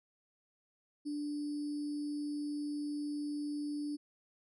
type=tone with sample-and-hold; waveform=sine; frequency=293.7 Hz; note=D4; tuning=in tune; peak=-35 dBFS; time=1.05-3.97 s; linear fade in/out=20 ms; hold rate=4900 Hz; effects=resampled to 24000 Hz